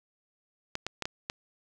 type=clicks; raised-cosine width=0.2 ms; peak=-15 dBFS; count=5; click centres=0.754 / 0.866 / 1.023 / 1.055 / 1.299 s; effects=none